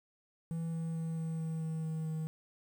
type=tone with pitch steps; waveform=triangle; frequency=164.81 / 163.86 / 162.92 / 161.98 / 161.05 / 160.12 / 159.2 / 158.28 Hz; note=E3 / E3 / E3 / E3 / E3 / D#3 / D#3 / D#3; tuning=0 / -10 / -20 / -30 / -40 / +50 / +40 / +30 cents; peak=-32 dBFS; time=0.51-2.27 s; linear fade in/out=0 ms; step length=220 ms; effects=10-bit

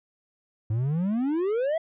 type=exponential sweep; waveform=triangle; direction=up; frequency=103.83 to 672 Hz; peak=-21 dBFS; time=0.7-1.78 s; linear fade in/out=5 ms; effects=resampled to 8000 Hz

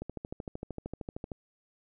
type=click train; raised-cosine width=2 ms; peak=-24 dBFS; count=18; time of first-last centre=0.02-1.318 s; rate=13.1 Hz; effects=none

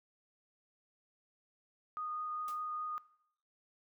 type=tone with vibrato; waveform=sine; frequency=1234 Hz; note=D#6; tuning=15 cents flat; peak=-37 dBFS; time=1.97-2.98 s; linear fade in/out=0 ms; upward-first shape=sine; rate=4.9 Hz; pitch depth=8 cents each way
type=noise with exponential decay; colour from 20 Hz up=white; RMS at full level=-49 dBFS; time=2.48-2.63 s; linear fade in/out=1 ms; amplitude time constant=31 ms
effects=noise-tail reverb RT60 0.7 s tail -19 dB re dry

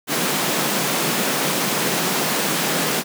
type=high-pass noise; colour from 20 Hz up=pink; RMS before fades=-21 dBFS; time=0.07-3.04 s; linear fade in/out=50 ms; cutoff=150 Hz; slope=48 dB/octave; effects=none

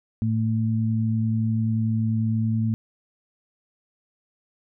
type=tone pair together; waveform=sine; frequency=111.1 / 222.7 Hz; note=A2 / A3; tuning=+17 / +21 cents; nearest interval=octave; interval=1204 cents; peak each=-22 / -24 dBFS; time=0.22-2.74 s; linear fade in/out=0 ms; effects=none

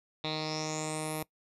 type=tone with low-pass filter sweep; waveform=10% pulse; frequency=155.56 Hz; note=D#3; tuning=in tune; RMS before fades=-35 dBFS; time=0.24-1.23 s; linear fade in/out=2 ms; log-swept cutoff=3700 to 12000 Hz; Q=6.9; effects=noise-tail reverb RT60 0.1 s tail -21 dB re dry

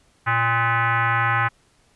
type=tone with frequency modulation; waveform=sine; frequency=116.54 Hz; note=A#2; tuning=in tune; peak=-17 dBFS; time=0.26-1.49 s; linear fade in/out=20 ms; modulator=463 Hz; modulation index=4; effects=pink hiss -60 dBFS RMS until 1.95 s + resampled to 24000 Hz

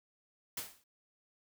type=noise with exponential decay; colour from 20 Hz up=white; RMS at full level=-36 dBFS; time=0.57-0.84 s; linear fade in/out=5 ms; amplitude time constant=58 ms; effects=none

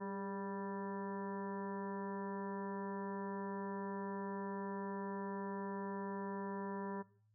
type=harmonic tone with a mistuned harmonic; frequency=196 Hz; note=G3; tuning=in tune; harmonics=1 / 2 / 3 / 4 / 5 / 6 / 7 / 8 / 9; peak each=-44 / -46 / -52 / -57 / -47 / -61 / -60 / -62 / -57 dBFS; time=0-7.03 s; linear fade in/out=20 ms; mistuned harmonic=2; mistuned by=+41 cents; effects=noise-tail reverb RT60 0.5 s tail -20 dB re dry + added 107 Hz sine -70 dBFS peak until 7.34 s

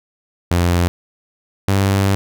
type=tone pair in turn; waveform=sawtooth; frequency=87.31 / 98 Hz; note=F2 / G2; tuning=0 / 0 cents; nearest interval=major second; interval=200 cents; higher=second; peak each=-9 dBFS; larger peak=neither; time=0.51-0.88 / 1.68-2.15 s; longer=second; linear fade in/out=0 ms; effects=none

